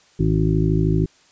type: harmonic tone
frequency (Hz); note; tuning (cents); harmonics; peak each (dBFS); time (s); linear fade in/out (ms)
53; G#1; +36; 1 / 2 / 3 / 5 / 6 / 7; -23 / -22 / -19 / -26 / -25 / -25; 0.19-1.06; 10
effects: white hiss -55 dBFS RMS until 1.31 s + resampled to 16000 Hz